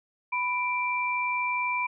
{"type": "tone pair together", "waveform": "sine", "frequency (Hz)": [992.3, 2352], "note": ["B5", "D7"], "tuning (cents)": [8, 2], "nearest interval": "octave + minor third", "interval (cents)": 1494, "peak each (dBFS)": -28, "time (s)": [0.32, 1.87], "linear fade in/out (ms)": 10, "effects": []}